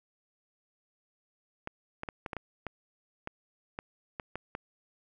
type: clicks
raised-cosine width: 0.5 ms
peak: -21 dBFS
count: 12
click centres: 1.674 / 2.034 / 2.088 / 2.262 / 2.332 / 2.367 / 2.667 / 3.274 / 3.789 / 4.198 / 4.356 / 4.551 s
effects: none